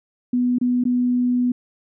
sine tone with dropouts, 246.9 Hz, B3, in tune, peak -16 dBFS, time 0.33-1.52 s, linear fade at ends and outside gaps 5 ms, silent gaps 0.585-0.612 / 0.839-0.852 s, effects none

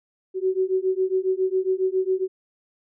sine beating tone pair, 372.4 / 379.7 Hz, F#4 / F#4, +11 / +45 cents, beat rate 7.3 Hz, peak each -23 dBFS, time 0.34-2.28 s, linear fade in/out 50 ms, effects none

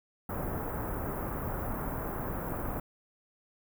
pink band-stop noise, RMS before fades -35 dBFS, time 0.29-2.8 s, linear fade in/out 5 ms, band 1400 to 15000 Hz, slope 24 dB/octave, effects none

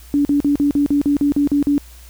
sine tone bursts, 287.1 Hz, D4, 39 cents flat, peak -12 dBFS, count 11, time 0.14-1.78 s, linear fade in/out 0 ms, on 110 ms, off 43 ms, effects added 60 Hz sine -39 dBFS peak until 2.09 s + white hiss -46 dBFS RMS until 2.09 s

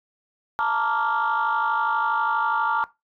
sine chord, Bb major seventh, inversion third, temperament equal with one note detuned, 880 / 932.3 / 1164.5 / 1396.9 Hz, A5 / Bb5 / D6 / F6, 0 / 0 / -15 / 0 cents, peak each -25 dBFS, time 0.59-2.84 s, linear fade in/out 0 ms, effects noise-tail reverb RT60 0.2 s tail -18 dB re dry + tanh soft clip ceiling -14 dBFS

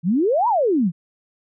sine exponential two-way sweep, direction up then down, 155 to 1000 to 155 Hz, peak -15 dBFS, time 0.03-0.92 s, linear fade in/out 50 ms, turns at 0.48 s, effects none

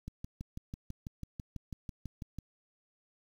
click train, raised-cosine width 5 ms, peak -28 dBFS, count 15, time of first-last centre 0.08-2.386 s, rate 6.07 Hz, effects 9-bit

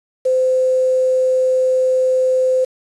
sine tone with quantisation, 515 Hz, C5, 28 cents flat, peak -12 dBFS, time 0.25-2.65 s, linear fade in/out 10 ms, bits 6, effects resampled to 24000 Hz

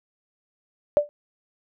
sine tone with exponential decay, 587.3 Hz, D5, in tune, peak -10 dBFS, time 0.97-1.09 s, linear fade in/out 0 ms, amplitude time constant 26 ms, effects none

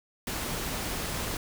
pink noise, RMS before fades -33 dBFS, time 0.27-1.37 s, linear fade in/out 2 ms, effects none

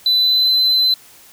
sine tone with pitch glide, 4000 to 4046 Hz, B7 to B7, +21 to +41 cents, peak -9 dBFS, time 0.06-0.94 s, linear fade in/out 2 ms, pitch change +20 cents, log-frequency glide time 0.21-0.5 s, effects tanh soft clip ceiling -10 dBFS + white hiss -45 dBFS RMS until 1.32 s

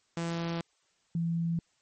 sawtooth / sine tone pair in turn, 168.1 / 167.48 Hz, E3 / E3, +34 / +28 cents, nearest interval unison, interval 6 cents, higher first, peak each -27 dBFS, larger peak neither, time 0.17-0.61 / 1.15-1.59 s, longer neither, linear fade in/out 2 ms, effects white hiss -71 dBFS RMS until 1.81 s + MP3 32 kbps

